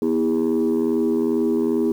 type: tone cluster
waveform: sine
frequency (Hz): 242.8 / 322.8 / 405.2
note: B3 / E4 / G#4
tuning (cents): -29 / -36 / -43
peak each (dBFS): -20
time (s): 0.02-1.92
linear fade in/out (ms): 2
effects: tanh soft clip ceiling -13 dBFS + 8-bit